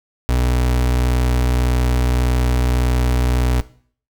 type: tone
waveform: 35% pulse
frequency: 61.74 Hz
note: B1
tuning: in tune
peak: -13 dBFS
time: 0.29-3.61 s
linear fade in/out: 0 ms
effects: noise-tail reverb RT60 0.5 s tail -17 dB re dry